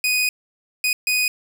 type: tone bursts at uneven times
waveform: sawtooth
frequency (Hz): 2489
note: D#7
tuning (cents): 0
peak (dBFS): -14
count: 3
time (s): 0.04-0.29 / 0.84-0.93 / 1.07-1.28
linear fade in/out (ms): 2
effects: none